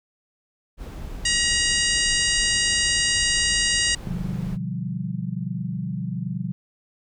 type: noise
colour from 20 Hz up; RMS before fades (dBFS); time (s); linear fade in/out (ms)
brown; -34; 0.77-4.58; 50
type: harmonic tone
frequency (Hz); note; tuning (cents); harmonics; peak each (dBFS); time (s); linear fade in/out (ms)
951; A#5; +34; 2 / 3 / 4 / 5 / 6 / 7 / 8 / 9; -25 / -25 / -30 / -26 / -30 / -29 / -30 / -29; 1.25-3.95; 5
type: chord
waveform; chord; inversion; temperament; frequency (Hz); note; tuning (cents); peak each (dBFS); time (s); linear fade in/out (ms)
sine; G dominant seventh; first; equal with one note detuned; 124.62 / 146.83 / 174.61 / 196; B2 / D3 / F3 / G3; +16 / 0 / 0 / 0; -31 / -33 / -29 / -32; 4.07-6.52; 0
effects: none